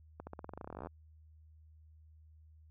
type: accelerating click train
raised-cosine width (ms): 1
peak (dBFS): -30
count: 22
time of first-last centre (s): 0.2-0.87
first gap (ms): 70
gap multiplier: 0.91
effects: added 78 Hz sine -57 dBFS peak until 2.7 s